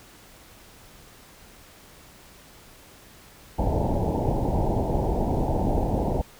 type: low-pass noise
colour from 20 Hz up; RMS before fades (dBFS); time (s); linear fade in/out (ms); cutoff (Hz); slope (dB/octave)
pink; -24; 3.58-6.22; 10; 920; 96
effects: pink hiss -50 dBFS RMS until 6.39 s